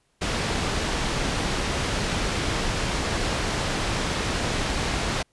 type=low-pass noise; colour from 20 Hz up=pink; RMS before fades=-26 dBFS; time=0.21-5.23 s; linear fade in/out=10 ms; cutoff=6100 Hz; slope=12 dB/octave; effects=pink hiss -68 dBFS RMS until 5.32 s + resampled to 24000 Hz